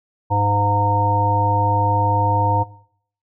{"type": "harmonic tone", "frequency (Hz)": 102.2, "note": "G#2", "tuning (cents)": -27, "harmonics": [1, 3, 5, 7, 9], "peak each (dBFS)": [-19, -29, -27, -27, -18], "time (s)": [0.3, 2.64], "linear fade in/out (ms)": 20, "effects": ["noise-tail reverb RT60 0.6 s tail -19 dB re dry"]}